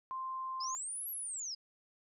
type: tone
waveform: sine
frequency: 1046.5 Hz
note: C6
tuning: in tune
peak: -37 dBFS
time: 0.11-0.75 s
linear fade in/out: 0 ms
type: linear two-way sweep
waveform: sine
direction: up then down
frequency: 4837 to 11810 to 4837 Hz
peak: -38 dBFS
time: 0.6-1.55 s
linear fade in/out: 10 ms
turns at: 1.1 s
effects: none